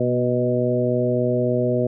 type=harmonic tone with a mistuned harmonic; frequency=123.8 Hz; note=B2; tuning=5 cents sharp; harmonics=1 / 2 / 3 / 4 / 5; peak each=-24 / -24 / -24 / -24 / -24 dBFS; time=0-1.87 s; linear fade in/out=5 ms; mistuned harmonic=2; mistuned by=-23 cents; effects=none